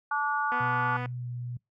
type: harmonic tone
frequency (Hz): 290.2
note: D4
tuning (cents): -21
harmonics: 3 / 4 / 5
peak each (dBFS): -30 / -30 / -30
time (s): 0.11-0.97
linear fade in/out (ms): 5
type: click train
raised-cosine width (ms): 0.5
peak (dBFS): -22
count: 134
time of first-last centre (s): 0.52-1.058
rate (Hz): 247
type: tone with pitch glide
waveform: sine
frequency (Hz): 123.47 to 121.91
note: B2 to B2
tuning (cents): 0 to -22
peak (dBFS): -32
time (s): 0.6-1.57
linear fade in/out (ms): 5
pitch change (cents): -22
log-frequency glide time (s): 1.17-1.27
effects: noise-tail reverb RT60 0.2 s tail -26 dB re dry + high-pass 80 Hz 12 dB/octave